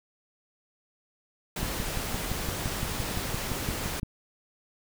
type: noise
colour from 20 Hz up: pink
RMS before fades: -33 dBFS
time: 1.56-4 s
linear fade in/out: 5 ms
type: click train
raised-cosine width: 5 ms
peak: -19 dBFS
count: 15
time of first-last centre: 1.63-4.031 s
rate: 5.83 Hz
effects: none